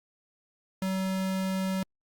square tone, 189.7 Hz, F#3, 43 cents sharp, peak -28 dBFS, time 0.82-1.83 s, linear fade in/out 2 ms, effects Opus 48 kbps

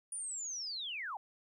sine linear sweep, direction down, 9590 to 740 Hz, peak -38 dBFS, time 0.12-1.17 s, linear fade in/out 2 ms, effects 13-bit

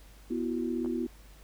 sine chord, B suspended fourth, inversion none, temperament equal with one note detuned, 246.9 / 333.5 / 370 Hz, B3 / E4 / F#4, 0 / +20 / 0 cents, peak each -32 / -33 / -36 dBFS, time 0.3-1.07 s, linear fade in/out 10 ms
clicks, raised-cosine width 1 ms, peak -31 dBFS, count 2, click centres 0.847 / 0.86 s
effects added 50 Hz sine -51 dBFS peak until 1.43 s + pink hiss -58 dBFS RMS until 1.43 s

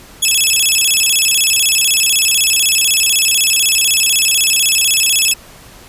15% pulse tone with vibrato, 2960 Hz, F#7, in tune, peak -3 dBFS, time 0.22-5.34 s, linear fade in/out 10 ms, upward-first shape square, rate 16 Hz, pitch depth 220 cents each way, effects pink hiss -39 dBFS RMS until 5.88 s + resampled to 32000 Hz

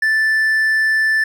triangle tone, 1760 Hz, A6, in tune, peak -11 dBFS, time 0.02-1.24 s, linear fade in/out 5 ms, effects none

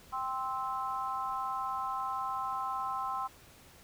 sine chord, C major, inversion second, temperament just, 784.9 / 1046.5 / 1308.1 Hz, G5 / C6 / E6, +2 / 0 / -14 cents, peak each -38 / -35 / -38 dBFS, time 0.12-3.28 s, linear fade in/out 20 ms, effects pink hiss -57 dBFS RMS until 3.83 s

